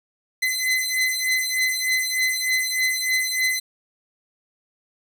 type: beating tone pair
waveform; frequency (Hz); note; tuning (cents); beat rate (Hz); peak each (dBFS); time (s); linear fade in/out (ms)
sawtooth; 2033 / 2036.3; B6 / C7; +50 / -48; 3.3; -20; 0.42-3.6; 10
effects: none

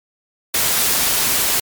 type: noise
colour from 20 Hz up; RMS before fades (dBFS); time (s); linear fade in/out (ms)
white; -17; 0.54-1.6; 5
effects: MP3 96 kbps

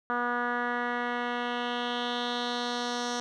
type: tone with low-pass filter sweep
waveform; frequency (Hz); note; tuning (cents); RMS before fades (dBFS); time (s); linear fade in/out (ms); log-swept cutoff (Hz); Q
10% pulse; 242.2; B3; -34; -31; 0.1-3.2; 0; 1400 to 5600; 2.9
effects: none

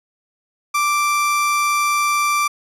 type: tone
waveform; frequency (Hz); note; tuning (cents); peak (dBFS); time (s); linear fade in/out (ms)
30% pulse; 1174.7; D6; 0; -13; 0.74-2.48; 10
effects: resampled to 32000 Hz

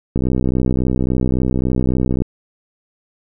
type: click train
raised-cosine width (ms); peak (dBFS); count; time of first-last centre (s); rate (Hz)
3; -5; 132; 0.16-2.22; 63.6
effects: none

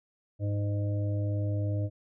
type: harmonic tone with a mistuned harmonic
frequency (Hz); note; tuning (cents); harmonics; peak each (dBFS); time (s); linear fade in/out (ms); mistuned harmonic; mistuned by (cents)
102.2; G#2; -27; 1 / 3 / 5 / 6; -27 / -38 / -43 / -41; 0.39-1.9; 50; 1; +19
effects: none

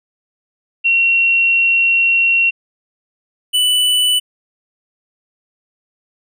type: tone pair in turn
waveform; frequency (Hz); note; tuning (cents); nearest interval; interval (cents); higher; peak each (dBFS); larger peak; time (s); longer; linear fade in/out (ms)
sine / square; 2734 / 2979; F7 / F#7; -37 / +11; minor second; 148; second; -10 / -12; first; 0.84-2.51 / 3.53-4.2; first; 20
effects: none

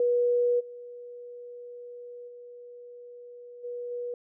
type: tone with level steps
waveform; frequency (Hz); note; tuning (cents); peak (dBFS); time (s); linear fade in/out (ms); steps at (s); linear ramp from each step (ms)
sine; 485.1; B4; -31; -21 / -40 / -43 / -33 / -31; 0-4.14; 2; 0.59 / 2.27 / 3.63 / 3.9; 20
effects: none

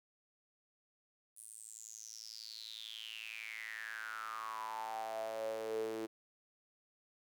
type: tone with high-pass filter sweep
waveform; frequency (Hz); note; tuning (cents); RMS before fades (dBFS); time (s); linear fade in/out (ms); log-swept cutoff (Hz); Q
sawtooth; 111; A2; +16; -44; 1.36-6.07; 20; 9900 to 360; 9.6
effects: none

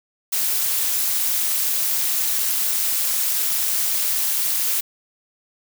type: noise with amplitude modulation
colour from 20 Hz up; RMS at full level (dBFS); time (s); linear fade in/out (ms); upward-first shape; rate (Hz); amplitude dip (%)
blue; -18; 0.32-4.81; 10; sine; 244; 70
effects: none

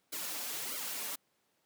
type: noise with flanger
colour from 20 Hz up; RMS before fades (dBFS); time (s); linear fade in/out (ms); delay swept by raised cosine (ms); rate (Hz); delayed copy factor
white; -39; 0.12-1.16; 10; 1.1 to 6.3; 1.6; -0.95
effects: pink hiss -75 dBFS RMS until 1.65 s + high-pass 200 Hz 12 dB/octave

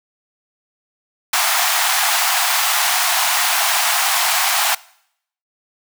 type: high-pass noise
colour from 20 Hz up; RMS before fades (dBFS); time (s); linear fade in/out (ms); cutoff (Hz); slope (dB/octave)
pink; -17; 1.33-4.75; 5; 680; 96
effects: noise-tail reverb RT60 0.7 s tail -22 dB re dry

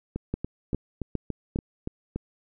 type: two click trains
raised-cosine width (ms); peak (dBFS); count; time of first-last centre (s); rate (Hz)
3; -17 / -14; 8 / 4; 0.16-2.16 / 0.34-1.56; 3.5 / 2.46
effects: none

